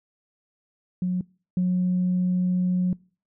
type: tone pair in turn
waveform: sine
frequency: 181.4 / 181.4 Hz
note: F#3 / F#3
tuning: -34 / -34 cents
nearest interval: unison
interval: 0 cents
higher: neither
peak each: -21 / -18 dBFS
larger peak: second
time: 1.02-1.21 / 1.57-2.93 s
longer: second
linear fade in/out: 2 ms
effects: noise-tail reverb RT60 0.4 s tail -25 dB re dry + tanh soft clip ceiling -16 dBFS